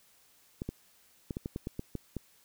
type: clicks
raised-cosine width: 3 ms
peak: -22 dBFS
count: 10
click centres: 0.619 / 0.69 / 1.308 / 1.369 / 1.459 / 1.561 / 1.671 / 1.794 / 1.953 / 2.167 s
effects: white hiss -64 dBFS RMS until 2.44 s